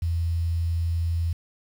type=tone with quantisation; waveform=sine; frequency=84 Hz; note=E2; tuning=33 cents sharp; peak=-22 dBFS; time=0.02-1.33 s; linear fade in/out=5 ms; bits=8; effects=none